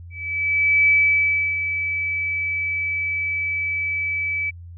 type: tone with ADSR envelope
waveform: sine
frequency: 2300 Hz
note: D7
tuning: 37 cents flat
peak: -12 dBFS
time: 0.1-4.51 s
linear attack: 780 ms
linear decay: 680 ms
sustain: -9 dB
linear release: 18 ms
effects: added 86 Hz sine -36 dBFS peak until 4.77 s